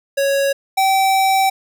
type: tone pair in turn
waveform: square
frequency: 554 / 771.6 Hz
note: C#5 / G5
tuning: -1 / -28 cents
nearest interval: tritone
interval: 573 cents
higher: second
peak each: -15 / -13 dBFS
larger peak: second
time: 0.17-0.53 / 0.77-1.5 s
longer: second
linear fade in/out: 10 ms
effects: none